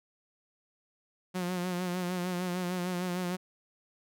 sawtooth tone with vibrato, 179.8 Hz, F#3, 49 cents flat, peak -27 dBFS, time 1.34-3.37 s, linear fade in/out 20 ms, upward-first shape sine, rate 6.6 Hz, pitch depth 44 cents each way, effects none

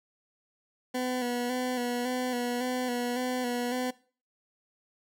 20% pulse tone with vibrato, 247.7 Hz, B3, 5 cents sharp, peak -24 dBFS, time 0.94-3.91 s, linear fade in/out 10 ms, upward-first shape square, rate 1.8 Hz, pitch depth 32 cents each way, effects noise-tail reverb RT60 0.4 s tail -20 dB re dry

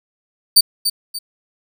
sawtooth tone with echo, 4600 Hz, D8, 37 cents flat, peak -3 dBFS, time 0.56-0.61 s, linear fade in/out 10 ms, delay 290 ms, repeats 2, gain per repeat -9 dB, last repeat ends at 1.19 s, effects none

